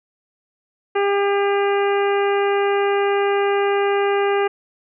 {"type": "harmonic tone", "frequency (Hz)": 401.2, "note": "G4", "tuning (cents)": 40, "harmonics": [1, 2, 3, 4, 5, 6, 7], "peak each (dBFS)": [-17, -23, -27, -29, -31, -33, -34], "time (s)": [0.95, 4.48], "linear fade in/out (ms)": 10, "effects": []}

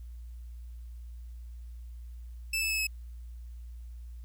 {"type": "tone with pitch steps", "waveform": "sawtooth", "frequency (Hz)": [2637, 2617, 2598, 2578], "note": ["E7", "E7", "E7", "E7"], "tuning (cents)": [0, -13, -26, -39], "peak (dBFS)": -25, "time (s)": [2.53, 2.87], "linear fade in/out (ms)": 5, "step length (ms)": 85, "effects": ["added 59 Hz sine -41 dBFS peak until 4.24 s", "white hiss -70 dBFS RMS until 4.24 s"]}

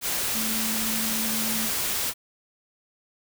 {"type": "tone in noise", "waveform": "sine", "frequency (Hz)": 221.6, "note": "A3", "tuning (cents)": 13, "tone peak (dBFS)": -31, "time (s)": [0.32, 1.7], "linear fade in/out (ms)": 50, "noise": "white", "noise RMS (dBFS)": -27, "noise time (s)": [0.01, 2.14], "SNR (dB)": -7, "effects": []}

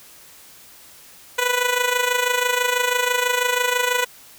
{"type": "tone with amplitude modulation", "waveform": "10% pulse", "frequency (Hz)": 493.9, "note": "B4", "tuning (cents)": 0, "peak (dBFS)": -7, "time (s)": [1.38, 4.05], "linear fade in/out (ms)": 10, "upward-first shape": "sine", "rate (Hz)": 26.1, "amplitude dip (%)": 65, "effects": ["white hiss -46 dBFS RMS until 4.38 s"]}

